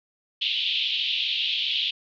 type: band-pass noise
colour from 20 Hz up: white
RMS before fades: -26 dBFS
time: 0.41-1.91 s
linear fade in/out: 10 ms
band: 2800 to 3600 Hz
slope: 48 dB/octave
effects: none